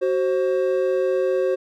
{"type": "tone pair together", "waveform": "triangle", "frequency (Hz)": [374.8, 530], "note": ["F#4", "C5"], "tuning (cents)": [22, 22], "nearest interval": "tritone", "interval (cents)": 600, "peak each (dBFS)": -19, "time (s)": [0.01, 1.56], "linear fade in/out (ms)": 20, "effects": []}